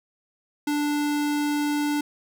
square tone, 293.7 Hz, D4, in tune, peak -23 dBFS, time 0.67-2.01 s, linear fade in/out 5 ms, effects none

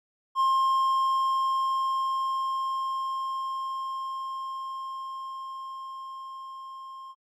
triangle tone with level ramp, 1063 Hz, C6, 27 cents sharp, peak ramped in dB -18 to -38 dBFS, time 0.35-7.15 s, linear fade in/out 50 ms, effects AAC 48 kbps

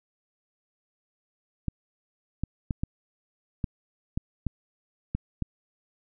clicks, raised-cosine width 5 ms, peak -15 dBFS, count 9, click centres 1.683 / 2.436 / 2.708 / 2.835 / 3.642 / 4.175 / 4.467 / 5.15 / 5.423 s, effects none

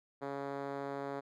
5% pulse tone with band-pass filter, 139.5 Hz, C#3, 11 cents sharp, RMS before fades -40 dBFS, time 0.21-1.21 s, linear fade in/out 20 ms, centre 420 Hz, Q 0.95, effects none

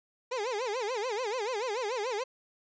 30% pulse tone with vibrato, 459.5 Hz, A#4, 25 cents flat, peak -28 dBFS, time 0.31-2.24 s, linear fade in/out 10 ms, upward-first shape sine, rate 6.9 Hz, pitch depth 230 cents each way, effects resampled to 16000 Hz

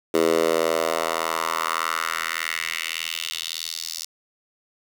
10% pulse tone with high-pass filter sweep, 81.7 Hz, E2, 15 cents flat, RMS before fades -25 dBFS, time 0.14-4.05 s, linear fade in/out 5 ms, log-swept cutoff 390 to 5200 Hz, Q 2.4, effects 7-bit

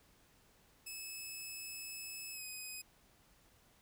10% pulse tone with pitch glide, 2596 to 2515 Hz, E7 to D#7, -27 to +18 cents, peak -36 dBFS, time 0.86-2.82 s, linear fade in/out 10 ms, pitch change -55 cents, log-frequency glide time 2.32-2.44 s, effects pink hiss -68 dBFS RMS until 3.81 s

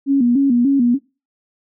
sine tone with vibrato, 258 Hz, C4, 24 cents flat, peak -11 dBFS, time 0.06-0.99 s, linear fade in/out 50 ms, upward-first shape square, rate 3.4 Hz, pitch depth 120 cents each way, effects noise-tail reverb RT60 0.3 s tail -24 dB re dry

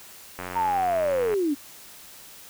click train, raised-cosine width 0.5 ms, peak -18 dBFS, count 87, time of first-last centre 0.39-1.339 s, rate 90.6 Hz
sine linear sweep, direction down, 932.3 to 270 Hz, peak -21 dBFS, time 0.55-1.55 s, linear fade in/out 20 ms
effects white hiss -46 dBFS RMS until 2.49 s

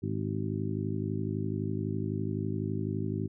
harmonic tone with a mistuned harmonic, 51.91 Hz, G#1, in tune, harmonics 2 / 3 / 4 / 5 / 6 / 7, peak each -34 / -36 / -37 / -38 / -39 / -39 dBFS, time 0.02-3.28 s, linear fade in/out 20 ms, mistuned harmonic 7, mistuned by +69 cents, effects none

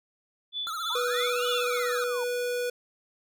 sine tone with tremolo, 3472 Hz, A7, 24 cents flat, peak -29 dBFS, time 0.52-1.8 s, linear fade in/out 50 ms, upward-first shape sine, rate 3.2 Hz, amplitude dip 95%
square tone with vibrato, 1318.5 Hz, E6, in tune, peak -32 dBFS, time 0.67-2.04 s, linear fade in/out 0 ms, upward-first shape triangle, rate 16 Hz, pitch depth 120 cents each way
sine linear two-way sweep, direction up then down, 880 to 2996 to 880 Hz, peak -35 dBFS, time 0.9-2.24 s, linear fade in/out 5 ms, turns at 1.47 s
square tone, 489.4 Hz, B4, 16 cents flat, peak -28 dBFS, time 0.95-2.7 s, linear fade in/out 5 ms
effects none

